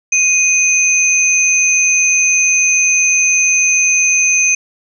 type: tone pair together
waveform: sine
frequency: 2489 / 6214 Hz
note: D#7 / G8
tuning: 0 / -16 cents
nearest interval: octave + major third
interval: 1584 cents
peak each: -12 dBFS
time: 0.12-4.55 s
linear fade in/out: 5 ms
effects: none